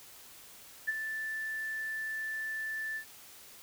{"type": "tone with ADSR envelope", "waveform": "sine", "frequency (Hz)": 1760, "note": "A6", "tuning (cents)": 0, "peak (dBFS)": -26, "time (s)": [0.87, 3.05], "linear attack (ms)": 19, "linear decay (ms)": 27, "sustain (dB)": -8, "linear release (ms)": 88, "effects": ["white hiss -53 dBFS RMS until 3.62 s"]}